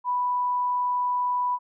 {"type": "tone", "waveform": "sine", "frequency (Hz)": 987.8, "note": "B5", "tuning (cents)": 0, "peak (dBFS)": -22, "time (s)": [0.04, 1.59], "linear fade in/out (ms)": 50, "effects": []}